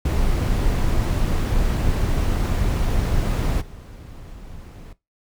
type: noise with level steps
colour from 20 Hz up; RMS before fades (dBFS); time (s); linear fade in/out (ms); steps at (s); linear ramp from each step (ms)
brown; -20 / -38; 0.05-4.93; 5; 3.6; 20
effects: noise-tail reverb RT60 0.2 s tail -18 dB re dry